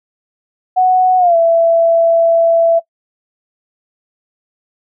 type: tone with pitch glide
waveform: sine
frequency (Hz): 740 to 666.9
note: F#5 to E5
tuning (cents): 0 to +20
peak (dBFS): -7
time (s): 0.76-2.8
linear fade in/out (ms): 20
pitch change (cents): -180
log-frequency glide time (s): 1.18-1.36
effects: noise-tail reverb RT60 0.1 s tail -21 dB re dry